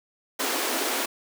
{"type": "high-pass noise", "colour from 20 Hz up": "pink", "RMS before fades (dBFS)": -27, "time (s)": [0.39, 1.06], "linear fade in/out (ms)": 10, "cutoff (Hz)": 240, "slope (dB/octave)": 96, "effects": []}